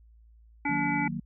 harmonic tone, 286.6 Hz, D4, 42 cents flat, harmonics 1 / 3 / 5 / 7 / 8, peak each -30 / -31 / -38 / -33 / -33 dBFS, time 0.65-1.08 s, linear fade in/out 5 ms
sine chord, D# minor, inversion none, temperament equal, 155.56 / 185 / 233.1 Hz, D#3 / F#3 / A#3, 0 / 0 / 0 cents, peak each -35 dBFS, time 0.69-1.2 s, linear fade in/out 5 ms
effects added 56 Hz sine -53 dBFS peak until 1.25 s

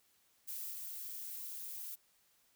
violet noise with level steps, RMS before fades -43 / -45 dBFS, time 0.47-1.96 s, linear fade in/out 20 ms, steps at 0.71 s, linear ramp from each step 2 ms, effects white hiss -72 dBFS RMS until 2.55 s

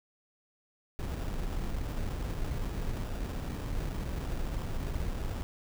brown noise with sample-and-hold, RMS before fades -34 dBFS, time 0.99-5.43 s, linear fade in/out 0 ms, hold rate 2100 Hz, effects none

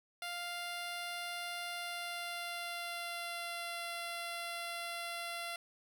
10% pulse tone with pitch glide, 698.5 to 686.1 Hz, F5 to F5, 0 to -31 cents, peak -31 dBFS, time 0.22-5.56 s, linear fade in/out 2 ms, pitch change -31 cents, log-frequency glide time 1.69-3.89 s, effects none

